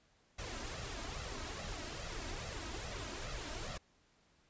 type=noise with flanger; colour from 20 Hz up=pink; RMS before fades=-43 dBFS; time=0.38-3.78 s; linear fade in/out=10 ms; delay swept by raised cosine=1.5 to 3.2 ms; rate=2.4 Hz; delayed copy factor=+0.65; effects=pink hiss -71 dBFS RMS until 4.49 s + resampled to 16000 Hz